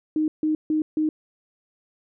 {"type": "tone bursts", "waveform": "sine", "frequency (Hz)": 309.6, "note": "D#4", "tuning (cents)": -9, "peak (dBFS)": -19, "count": 4, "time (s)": [0.16, 1.09], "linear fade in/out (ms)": 2, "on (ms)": 120, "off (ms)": 150, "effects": []}